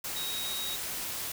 sine tone in noise, 3790 Hz, A#7, 28 cents sharp, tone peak -35 dBFS, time 0.16-0.76 s, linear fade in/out 5 ms, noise white, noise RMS -36 dBFS, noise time 0.04-1.32 s, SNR -2 dB, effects none

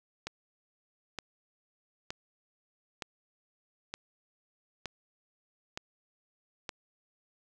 click train, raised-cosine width 0.2 ms, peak -19 dBFS, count 8, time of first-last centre 0.27-6.692 s, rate 1.09 Hz, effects none

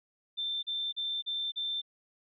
sine tone bursts, 3563 Hz, A7, 21 cents sharp, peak -31 dBFS, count 5, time 0.37-1.818 s, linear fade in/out 20 ms, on 260 ms, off 37 ms, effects none

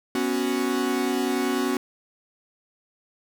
45% pulse chord, B suspended second, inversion none, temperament equal, 246.9 / 277.2 / 370 Hz, B3 / C#4 / F#4, 0 / 0 / 0 cents, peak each -27 dBFS, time 0.15-1.77 s, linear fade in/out 2 ms, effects none

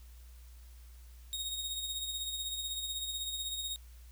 sawtooth tone with tremolo, 3743 Hz, A#7, 6 cents sharp, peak -31 dBFS, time 1.33-3.76 s, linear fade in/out 0 ms, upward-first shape sine, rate 16 Hz, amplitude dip 45%, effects added 60 Hz sine -50 dBFS peak until 4.11 s + white hiss -64 dBFS RMS until 4.11 s

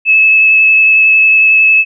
sine tone with vibrato, 2600 Hz, E7, 24 cents flat, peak -4 dBFS, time 0.05-1.85 s, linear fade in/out 50 ms, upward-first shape triangle, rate 11 Hz, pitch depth 14 cents each way, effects none

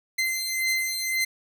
sawtooth beating tone pair, 2070 / 2071.9 Hz, C7 / C7, -19 / -18 cents, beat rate 1.9 Hz, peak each -25 / -23 dBFS, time 0.18-1.25 s, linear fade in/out 10 ms, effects none

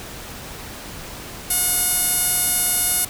sawtooth tone with band-pass filter, 723 Hz, F#5, 40 cents flat, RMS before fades -20 dBFS, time 1.5-3.05 s, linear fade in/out 5 ms, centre 11000 Hz, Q 3, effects pink hiss -35 dBFS RMS until 3.09 s

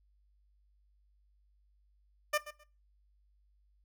15% pulse tone with echo, 598 Hz, D5, 31 cents sharp, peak -21 dBFS, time 2.33-2.38 s, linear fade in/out 10 ms, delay 130 ms, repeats 2, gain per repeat -15 dB, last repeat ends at 2.64 s, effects noise-tail reverb RT60 0.3 s tail -17 dB re dry + added 50 Hz sine -66 dBFS peak until 3.84 s

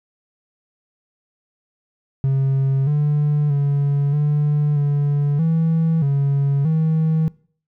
triangle tone with pitch steps, 135.4 / 147.9 / 141.9 / 147.9 / 144.1 / 163 / 139.9 / 159.2 Hz, C#3 / D3 / C#3 / D3 / D3 / E3 / C#3 / D#3, -40 / +13 / +41 / +13 / -33 / -19 / +16 / +40 cents, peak -12 dBFS, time 2.24-7.28 s, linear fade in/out 0 ms, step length 630 ms, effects noise-tail reverb RT60 0.5 s tail -24 dB re dry + tanh soft clip ceiling -9 dBFS

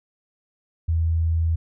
sine tone, 82 Hz, E2, 9 cents flat, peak -18 dBFS, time 0.88-1.56 s, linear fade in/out 10 ms, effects none

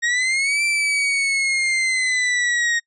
40% pulse linear two-way sweep, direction up then down, 1864.7 to 2349 to 1864.7 Hz, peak -17 dBFS, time 0.02-2.8 s, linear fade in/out 20 ms, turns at 0.63 s, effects noise-tail reverb RT60 0.1 s tail -25 dB re dry + resampled to 22050 Hz

